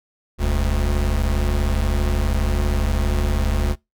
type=tone pair together; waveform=square; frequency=40.08 / 72.5 Hz; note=E1 / D2; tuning=-48 / -22 cents; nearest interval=minor seventh; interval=1026 cents; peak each=-21 dBFS; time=0.38-3.76 s; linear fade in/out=50 ms; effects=noise-tail reverb RT60 0.2 s tail -24 dB re dry